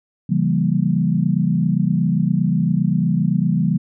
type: chord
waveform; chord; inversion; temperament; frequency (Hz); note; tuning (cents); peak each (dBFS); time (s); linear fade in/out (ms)
sine; C# diminished seventh; none; equal with one note detuned; 138.59 / 168.28 / 196 / 233.1; C#3 / E3 / G3 / Bb3; 0 / +36 / 0 / 0; -22 / -18 / -20 / -24; 0.29-3.78; 10
effects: none